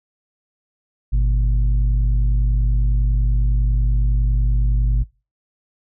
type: tone pair together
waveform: sine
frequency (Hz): 50.86 / 120.9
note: G#1 / B2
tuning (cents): -35 / -36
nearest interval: octave + minor third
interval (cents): 1499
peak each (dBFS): -12 / -21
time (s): 1.12-5.04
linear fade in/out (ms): 20
effects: noise-tail reverb RT60 0.3 s tail -24 dB re dry + tanh soft clip ceiling -11 dBFS